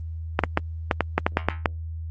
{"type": "clicks", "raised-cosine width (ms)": 0.5, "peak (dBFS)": -3, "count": 10, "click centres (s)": [0.391, 0.437, 0.574, 0.912, 1.007, 1.18, 1.265, 1.371, 1.486, 1.658], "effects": ["added 81 Hz sine -30 dBFS peak until 2.1 s", "Opus 24 kbps"]}